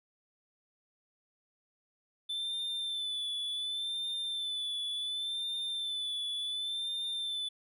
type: tone with vibrato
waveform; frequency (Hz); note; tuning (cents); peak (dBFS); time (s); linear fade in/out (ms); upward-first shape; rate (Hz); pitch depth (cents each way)
triangle; 3520; A7; 0; -32; 2.29-7.49; 10; sine; 0.69; 42
effects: none